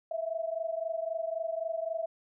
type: tone pair together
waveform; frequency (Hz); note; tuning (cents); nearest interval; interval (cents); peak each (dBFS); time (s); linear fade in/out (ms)
sine; 648.2 / 672; E5 / E5; -29 / +33; minor second; 62; -33 / -35; 0.11-2.06; 5
effects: none